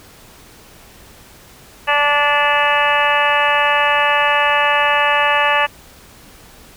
harmonic tone, 290.9 Hz, D4, 16 cents flat, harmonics 2 / 3 / 4 / 5 / 6 / 7 / 8 / 9 / 10, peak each -21 / -18 / -19 / -27 / -18 / -25 / -28 / -20 / -24 dBFS, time 1.87-5.67 s, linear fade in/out 20 ms, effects pink hiss -43 dBFS RMS until 6.76 s

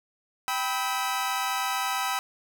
sawtooth tone cluster, 782 / 989 / 1287 Hz, G5 / B5 / E6, -4 / +2 / -42 cents, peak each -27 dBFS, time 0.48-2.19 s, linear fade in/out 0 ms, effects none

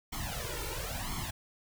pink noise with flanger, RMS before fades -37 dBFS, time 0.12-1.31 s, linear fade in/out 10 ms, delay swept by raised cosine 0.92 to 2.22 ms, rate 0.98 Hz, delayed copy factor +0.95, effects none

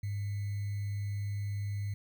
sine tone with sample-and-hold, 101.5 Hz, G#2, 39 cents flat, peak -32 dBFS, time 0.03-1.94 s, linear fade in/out 5 ms, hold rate 2100 Hz, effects none

